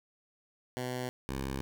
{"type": "tone pair in turn", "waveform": "10% pulse", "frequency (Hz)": [125.8, 67.03], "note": ["B2", "C2"], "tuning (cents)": [32, 42], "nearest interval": "major seventh", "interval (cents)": 1090, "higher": "first", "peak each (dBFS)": -26, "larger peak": "neither", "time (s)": [[0.77, 1.09], [1.29, 1.61]], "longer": "neither", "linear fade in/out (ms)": 0, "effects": []}